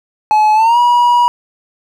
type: tone with pitch glide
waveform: triangle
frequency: 855 to 965.3 Hz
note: A5 to B5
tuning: -50 to -40 cents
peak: -5 dBFS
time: 0.31-1.28 s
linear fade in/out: 0 ms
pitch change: +210 cents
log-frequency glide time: 0.54-0.78 s
effects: none